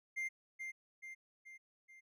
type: tone with echo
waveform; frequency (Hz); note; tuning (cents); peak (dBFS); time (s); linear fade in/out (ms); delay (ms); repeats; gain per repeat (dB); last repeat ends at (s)
triangle; 2102; C7; +7; -35; 0.16-0.29; 20; 430; 4; -5; 2.01
effects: none